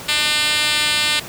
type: tone with band-pass filter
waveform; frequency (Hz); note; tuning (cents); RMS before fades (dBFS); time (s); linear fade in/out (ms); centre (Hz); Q
5% pulse; 299.9; D4; +36; -18; 0.08-1.2; 10; 4700; 1
effects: pink hiss -33 dBFS RMS until 1.28 s + high-pass 80 Hz 12 dB/octave